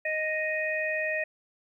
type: harmonic tone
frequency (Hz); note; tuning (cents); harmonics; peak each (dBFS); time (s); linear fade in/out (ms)
622.3; D#5; 0; 1 / 3 / 4; -31 / -30 / -33; 0.05-1.24; 5
effects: 11-bit